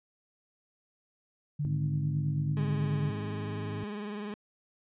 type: tone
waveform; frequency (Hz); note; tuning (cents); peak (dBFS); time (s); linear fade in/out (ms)
sine; 146.83; D3; 0; -28; 1.59-3.11; 10
type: harmonic tone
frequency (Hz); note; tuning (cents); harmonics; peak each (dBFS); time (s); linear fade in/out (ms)
52; G#1; +3; 2 / 3 / 4 / 5 / 6; -36 / -40 / -42 / -44 / -46; 1.65-3.84; 0
type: tone with vibrato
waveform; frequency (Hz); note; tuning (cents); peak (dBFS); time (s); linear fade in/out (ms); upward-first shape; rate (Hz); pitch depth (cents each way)
30% pulse; 207.7; G#3; 0; -33; 2.57-4.34; 0; triangle; 20; 65
effects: resampled to 8000 Hz